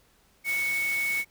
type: tone in noise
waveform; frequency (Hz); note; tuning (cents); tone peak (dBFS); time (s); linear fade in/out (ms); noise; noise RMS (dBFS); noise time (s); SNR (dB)
sine; 2217; C#7; 0; -25; 0.44-1.25; 50; white; -38; 0.44-1.25; +10
effects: pink hiss -63 dBFS RMS until 1.3 s